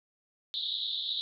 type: band-pass noise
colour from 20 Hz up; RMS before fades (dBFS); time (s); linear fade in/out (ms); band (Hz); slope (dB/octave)
pink; -34; 0.54-1.21; 0; 3500 to 4000; 96
effects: none